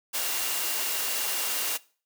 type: tone in noise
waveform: sine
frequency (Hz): 2794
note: F7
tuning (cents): 0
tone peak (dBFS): -40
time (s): 0.13-1.78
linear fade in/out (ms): 20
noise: white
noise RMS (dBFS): -29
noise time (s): 0.13-1.78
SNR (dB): -14
effects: noise-tail reverb RT60 0.4 s tail -21 dB re dry + high-pass 400 Hz 12 dB/octave